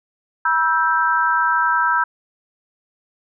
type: chord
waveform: sine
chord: E minor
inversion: second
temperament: equal with one note detuned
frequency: 967.4 / 1318.5 / 1568 Hz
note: B5 / E6 / G6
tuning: -36 / 0 / 0 cents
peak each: -19 dBFS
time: 0.45-2.04 s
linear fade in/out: 5 ms
effects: none